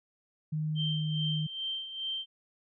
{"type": "tone", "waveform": "sine", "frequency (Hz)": 154.4, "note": "D#3", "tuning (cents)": -13, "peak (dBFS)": -29, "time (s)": [0.52, 1.47], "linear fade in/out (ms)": 10}
{"type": "tone with tremolo", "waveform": "sine", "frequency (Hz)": 3136, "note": "G7", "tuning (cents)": 0, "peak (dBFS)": -31, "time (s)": [0.75, 2.26], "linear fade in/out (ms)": 50, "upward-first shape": "sine", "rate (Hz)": 2.4, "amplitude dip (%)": 65}
{"effects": []}